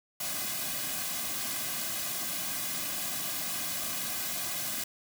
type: noise with comb filter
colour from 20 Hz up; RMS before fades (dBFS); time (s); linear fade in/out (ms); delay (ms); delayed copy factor
white; -34; 0.2-4.84; 5; 2.2; -0.8
effects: none